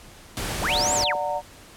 pink noise, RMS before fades -29 dBFS, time 0.37-1.04 s, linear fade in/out 0 ms
sine linear two-way sweep, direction up then down, 47.19 to 7910 to 47.19 Hz, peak -22 dBFS, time 0.6-1.16 s, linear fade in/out 50 ms, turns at 0.94 s
sine chord, D augmented, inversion none, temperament just, 587.3 / 734.2 / 917.7 Hz, D5 / F#5 / A#5, 0 / -14 / -27 cents, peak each -28 dBFS, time 0.67-1.42 s, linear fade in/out 50 ms
effects pink hiss -47 dBFS RMS until 1.76 s + low-pass 12000 Hz 12 dB/octave

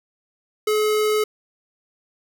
square tone, 426.7 Hz, G#4, 47 cents sharp, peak -18 dBFS, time 0.67-1.24 s, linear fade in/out 5 ms, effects none

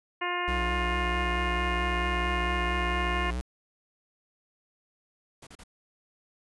harmonic tone, 354 Hz, F4, 23 cents sharp, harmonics 1 / 2 / 3 / 4 / 5 / 6 / 7 / 8, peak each -36 / -36 / -32 / -40 / -35 / -36 / -41 / -39 dBFS, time 0.21-3.31 s, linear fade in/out 10 ms
square tone with vibrato, 61.74 Hz, B1, in tune, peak -30 dBFS, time 0.48-3.41 s, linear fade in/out 0 ms, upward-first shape sine, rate 4.5 Hz, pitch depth 62 cents each way
pink noise bursts, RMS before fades -48 dBFS, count 3, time 5.42-5.637 s, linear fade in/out 5 ms, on 49 ms, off 35 ms
effects resampled to 24000 Hz

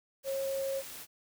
sine tone in noise, 543 Hz, C#5, 36 cents flat, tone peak -31 dBFS, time 0.24-0.83 s, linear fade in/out 50 ms, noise white, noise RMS -45 dBFS, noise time 0.23-1.07 s, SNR +11 dB, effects none

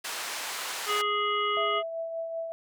pink band-pass noise, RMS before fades -35 dBFS, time 0.04-1.02 s, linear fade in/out 10 ms, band 880 to 11000 Hz, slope 12 dB/octave
harmonic tone, 415.3 Hz, G#4, in tune, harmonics 1 / 3 / 5 / 7 / 8, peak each -32 / -27 / -34 / -33 / -41 dBFS, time 0.86-1.83 s, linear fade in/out 50 ms
sine tone with tremolo, 659.3 Hz, E5, in tune, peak -29 dBFS, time 1.57-2.52 s, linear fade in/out 0 ms, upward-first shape triangle, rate 5.2 Hz, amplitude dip 45%
effects none

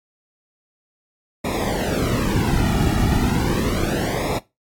brown noise with flanger, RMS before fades -20 dBFS, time 1.44-4.39 s, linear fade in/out 10 ms, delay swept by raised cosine 0.65 to 1.95 ms, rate 0.34 Hz, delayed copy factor -1, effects noise-tail reverb RT60 0.2 s tail -17 dB re dry + AAC 64 kbps

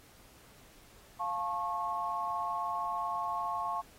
sine chord, F augmented, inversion none, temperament just, 698.5 / 873.1 / 1091.3 Hz, F5 / A5 / C#6, 0 / -14 / -27 cents, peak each -38 / -37 / -34 dBFS, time 1.19-3.82 s, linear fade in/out 20 ms, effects pink hiss -59 dBFS RMS until 3.98 s + AAC 48 kbps

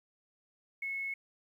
sine tone, 2190 Hz, C#7, 22 cents flat, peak -34 dBFS, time 0.82-1.14 s, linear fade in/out 5 ms, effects 11-bit

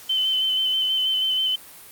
sine tone with vibrato, 3059 Hz, G7, 43 cents flat, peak -19 dBFS, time 0.09-1.56 s, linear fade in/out 10 ms, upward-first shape square, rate 6.2 Hz, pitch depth 15 cents each way, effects white hiss -44 dBFS RMS until 1.91 s + Opus 48 kbps

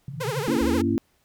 pink band-pass noise, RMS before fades -33 dBFS, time 0.08-0.57 s, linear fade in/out 2 ms, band 120 to 160 Hz, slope 96 dB/octave
sawtooth tone with vibrato, 463.1 Hz, A#4, 11 cents flat, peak -23 dBFS, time 0.2-0.82 s, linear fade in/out 10 ms, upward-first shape triangle, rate 13 Hz, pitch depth 270 cents each way
sine chord, A# diminished, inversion none, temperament just, 233.1 / 279.7 / 335.6 Hz, A#3 / C#4 / E4, 0 / +16 / +31 cents, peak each -25 dBFS, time 0.48-0.98 s, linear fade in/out 0 ms
sine linear sweep, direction up, 64.8 to 106.6 Hz, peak -28 dBFS, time 0.61-0.96 s, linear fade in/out 0 ms
effects pink hiss -66 dBFS RMS until 1.24 s

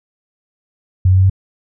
sine tone with pitch steps, 92.5 / 93.47 / 94.44 / 95.43 Hz, F#2 / F#2 / F#2 / G2, 0 / +18 / +36 / -46 cents, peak -7 dBFS, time 1.05-1.298 s, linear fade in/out 5 ms, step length 62 ms, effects none

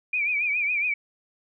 sine tone with vibrato, 2382 Hz, D7, 24 cents sharp, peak -22 dBFS, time 0.13-0.94 s, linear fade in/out 5 ms, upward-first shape triangle, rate 7.2 Hz, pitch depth 110 cents each way, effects none

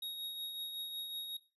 square tone with tremolo, 3764 Hz, A#7, 16 cents sharp, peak -38 dBFS, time 0.02-1.37 s, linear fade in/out 5 ms, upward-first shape triangle, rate 5.4 Hz, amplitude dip 45%, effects noise-tail reverb RT60 0.3 s tail -18 dB re dry + resampled to 32000 Hz

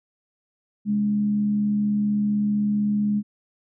sine tone with frequency modulation, 207.7 Hz, G#3, in tune, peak -19 dBFS, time 0.85-3.23 s, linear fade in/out 50 ms, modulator 75.8 Hz, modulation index 0.23, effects none

